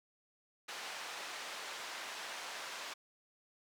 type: band-pass noise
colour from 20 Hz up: pink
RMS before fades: -45 dBFS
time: 0.68-2.94 s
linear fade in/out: 10 ms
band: 810 to 6000 Hz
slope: 12 dB/octave
effects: none